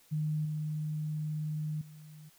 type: tone with level steps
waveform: sine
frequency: 153.1 Hz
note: D#3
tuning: 28 cents flat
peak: -29 / -32 / -48 dBFS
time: 0.11-2.3 s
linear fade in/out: 20 ms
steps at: 0.45 / 1.81 s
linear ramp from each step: 5 ms
effects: white hiss -63 dBFS RMS until 2.38 s